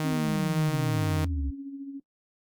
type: tone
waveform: sawtooth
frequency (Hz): 155.56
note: D#3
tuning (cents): 0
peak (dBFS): -23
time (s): 0-1.25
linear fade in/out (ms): 2
type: exponential sweep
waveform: sine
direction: down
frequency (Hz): 277.2 to 65.41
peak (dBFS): -27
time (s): 0.04-1.51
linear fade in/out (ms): 10
type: tone with tremolo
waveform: sine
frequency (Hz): 276.6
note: C#4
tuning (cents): -4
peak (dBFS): -33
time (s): 0.73-2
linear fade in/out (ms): 5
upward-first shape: sine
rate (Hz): 14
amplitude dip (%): 50
effects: noise-tail reverb RT60 0.1 s tail -19 dB re dry + Opus 48 kbps